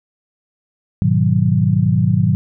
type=chord; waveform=sine; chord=G# minor seventh; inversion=none; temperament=equal; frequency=103.83 / 123.47 / 155.56 / 185 Hz; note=G#2 / B2 / D#3 / F#3; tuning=0 / 0 / 0 / 0 cents; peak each=-17 dBFS; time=1.02-2.35 s; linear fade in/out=0 ms; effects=none